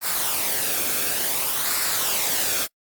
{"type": "noise with flanger", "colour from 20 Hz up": "white", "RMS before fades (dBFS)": -23, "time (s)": [0.01, 2.68], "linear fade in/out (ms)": 50, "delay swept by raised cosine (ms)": [0.31, 1.04], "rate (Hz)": 0.56, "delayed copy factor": -0.5, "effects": ["noise-tail reverb RT60 0.1 s tail -26 dB re dry", "Opus 24 kbps"]}